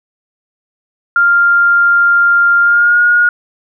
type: tone with pitch glide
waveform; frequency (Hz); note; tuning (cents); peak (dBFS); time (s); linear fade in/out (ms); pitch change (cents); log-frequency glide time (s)
sine; 1396.9 to 1436.2; F6 to F6; 0 to +48; -6; 1.16-3.29; 2; +48; 2.61-3
effects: none